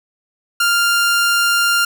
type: tone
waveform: sawtooth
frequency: 1396.9 Hz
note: F6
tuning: in tune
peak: -9 dBFS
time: 0.6-1.85 s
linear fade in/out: 5 ms
effects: none